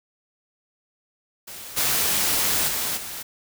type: noise with level steps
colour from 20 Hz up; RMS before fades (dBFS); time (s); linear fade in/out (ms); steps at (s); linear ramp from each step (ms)
white; -38 / -22 / -26 / -34; 1.47-3.23; 10; 1.76 / 2.67 / 2.96; 20
effects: none